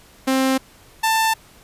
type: tone pair in turn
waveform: sawtooth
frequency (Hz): 264.2 / 888.7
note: C4 / A5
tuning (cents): +17 / +17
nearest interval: octave + major sixth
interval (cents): 2100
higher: second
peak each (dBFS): -12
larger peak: neither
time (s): 0.27-0.58 / 1.03-1.34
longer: neither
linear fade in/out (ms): 10
effects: pink hiss -49 dBFS RMS until 1.63 s + resampled to 32000 Hz